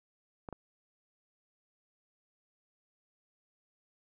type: clicks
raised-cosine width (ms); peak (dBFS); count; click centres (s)
1; -27; 2; 0.488 / 0.527
effects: none